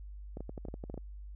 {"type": "clicks", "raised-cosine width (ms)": 2, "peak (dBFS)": -28, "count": 11, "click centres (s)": [0.371, 0.406, 0.494, 0.578, 0.652, 0.685, 0.741, 0.839, 0.899, 0.942, 0.977], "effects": ["added 50 Hz sine -43 dBFS peak until 1.35 s"]}